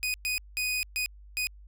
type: tone bursts at uneven times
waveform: sawtooth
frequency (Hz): 2489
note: D#7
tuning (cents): 0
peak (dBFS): -24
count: 5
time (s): 0.03-0.14 / 0.25-0.38 / 0.57-0.83 / 0.96-1.06 / 1.37-1.47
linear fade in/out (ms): 0
effects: added 50 Hz sine -47 dBFS peak until 1.67 s